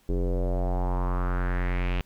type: tone with low-pass filter sweep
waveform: square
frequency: 44.87 Hz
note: F1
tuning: 48 cents sharp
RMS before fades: -26 dBFS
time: 0.09-2.01 s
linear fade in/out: 0 ms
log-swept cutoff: 390 to 2800 Hz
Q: 3.6
effects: pink hiss -63 dBFS RMS until 2.05 s